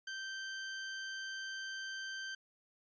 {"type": "tone", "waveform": "sawtooth", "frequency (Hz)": 1560, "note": "G6", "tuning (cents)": -9, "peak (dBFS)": -37, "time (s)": [0.07, 2.35], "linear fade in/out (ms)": 5, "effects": ["resampled to 16000 Hz"]}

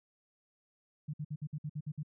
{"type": "tone bursts", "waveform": "sine", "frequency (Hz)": 150, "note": "D3", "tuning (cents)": 37, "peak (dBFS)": -35, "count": 9, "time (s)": [1.08, 2.032], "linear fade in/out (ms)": 10, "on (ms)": 56, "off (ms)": 56, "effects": []}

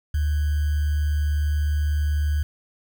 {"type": "tone with sample-and-hold", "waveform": "sine", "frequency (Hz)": 74.4, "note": "D2", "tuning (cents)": 23, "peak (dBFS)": -19, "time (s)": [0.14, 2.43], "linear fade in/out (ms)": 5, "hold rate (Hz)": 1575, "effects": []}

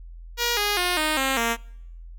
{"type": "tone with pitch steps", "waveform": "5% pulse", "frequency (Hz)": [476.7, 412.6, 357.1, 309.1, 267.5, 231.6], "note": ["A#4", "G#4", "F4", "D#4", "C4", "A#3"], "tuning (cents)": [39, -11, 39, -11, 38, -11], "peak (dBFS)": -10, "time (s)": [0.37, 1.57], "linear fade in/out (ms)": 50, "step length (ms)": 200, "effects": ["noise-tail reverb RT60 0.8 s tail -26 dB re dry", "added 42 Hz sine -38 dBFS peak until 2.18 s"]}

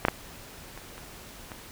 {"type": "clicks", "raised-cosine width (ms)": 0.5, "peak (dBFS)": [-6, -6, -27, -28, -24], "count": 5, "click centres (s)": [0.051, 0.084, 0.776, 0.98, 1.518], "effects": ["pink hiss -46 dBFS RMS until 1.71 s"]}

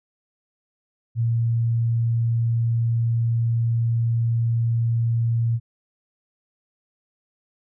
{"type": "tone", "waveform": "sine", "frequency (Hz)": 116, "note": "A#2", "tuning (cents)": -8, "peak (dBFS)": -18, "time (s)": [1.15, 5.6], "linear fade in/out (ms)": 50, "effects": []}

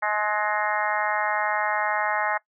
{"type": "harmonic tone with a mistuned harmonic", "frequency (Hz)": 211.1, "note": "G#3", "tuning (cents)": 29, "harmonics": [3, 4, 5, 6, 7, 8, 9, 10], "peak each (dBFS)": [-31, -27, -31, -31, -32, -33, -30, -35], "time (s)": [0.02, 2.38], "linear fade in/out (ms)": 10, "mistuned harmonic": 9, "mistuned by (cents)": -39, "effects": ["noise-tail reverb RT60 0.1 s tail -20 dB re dry"]}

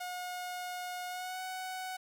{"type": "tone with pitch glide", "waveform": "sawtooth", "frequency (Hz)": [722, 745.3], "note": ["F#5", "F#5"], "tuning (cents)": [-43, 12], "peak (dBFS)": -34, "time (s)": [0, 1.97], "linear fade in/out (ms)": 10, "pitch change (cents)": 55, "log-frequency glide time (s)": [1.08, 1.41], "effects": ["10-bit"]}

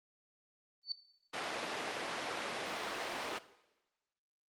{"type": "tone with exponential growth", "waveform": "sine", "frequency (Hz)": 4512, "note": "C#8", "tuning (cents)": 30, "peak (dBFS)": -30, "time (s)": [0.83, 0.92], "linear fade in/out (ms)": 2, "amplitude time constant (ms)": 19}
{"type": "band-pass noise", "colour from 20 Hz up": "pink", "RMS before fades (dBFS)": -39, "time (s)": [1.33, 3.39], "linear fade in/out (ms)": 10, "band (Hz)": [430, 4200], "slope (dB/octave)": 12}
{"effects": ["noise-tail reverb RT60 1.0 s tail -17 dB re dry", "Opus 24 kbps"]}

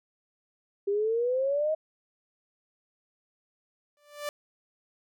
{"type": "exponential sweep", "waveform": "sine", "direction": "up", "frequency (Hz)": [394.5, 637], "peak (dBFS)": -24, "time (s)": [0.87, 1.75], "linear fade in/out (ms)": 10}
{"type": "tone with exponential growth", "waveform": "sawtooth", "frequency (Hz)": 587.3, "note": "D5", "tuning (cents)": 0, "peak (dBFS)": -25, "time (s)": [3.97, 4.29], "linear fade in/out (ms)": 1, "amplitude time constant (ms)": 69}
{"effects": []}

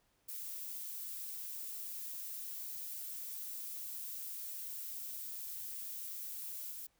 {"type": "noise with level steps", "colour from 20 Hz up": "violet", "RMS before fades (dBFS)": [-44, -46], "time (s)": [0.28, 6.87], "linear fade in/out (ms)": 10, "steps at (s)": 6.71, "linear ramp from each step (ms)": 5, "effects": ["pink hiss -75 dBFS RMS until 6.99 s"]}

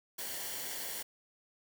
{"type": "noise with comb filter", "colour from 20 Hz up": "white", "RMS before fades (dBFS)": -40, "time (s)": [0.18, 1.03], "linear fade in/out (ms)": 10, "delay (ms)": 0.79, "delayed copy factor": -0.55, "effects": []}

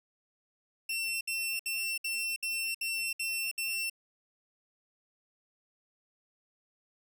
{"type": "tone bursts", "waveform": "sawtooth", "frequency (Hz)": 2701, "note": "E7", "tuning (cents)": 42, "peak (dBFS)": -28, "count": 8, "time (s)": [0.89, 3.898], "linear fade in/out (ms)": 5, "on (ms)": 320, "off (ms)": 64, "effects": []}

